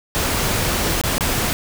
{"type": "noise with dropouts", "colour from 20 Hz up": "pink", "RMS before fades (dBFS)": -20, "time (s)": [0.15, 1.53], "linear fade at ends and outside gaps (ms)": 0, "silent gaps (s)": [[1.014, 1.037], [1.181, 1.208]], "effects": []}